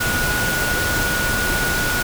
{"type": "tone in noise", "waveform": "sine", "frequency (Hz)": 1455, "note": "F#6", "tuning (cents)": -29, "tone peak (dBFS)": -21, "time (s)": [0, 2.03], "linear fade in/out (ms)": 10, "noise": "pink", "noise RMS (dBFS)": -22, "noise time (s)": [0, 2.03], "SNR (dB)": -2, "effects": []}